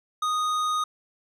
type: tone with tanh clipping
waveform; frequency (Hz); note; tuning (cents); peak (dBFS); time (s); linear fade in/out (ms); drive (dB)
sine; 1241; D#6; -5; -25; 0.22-0.84; 5; 14
effects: none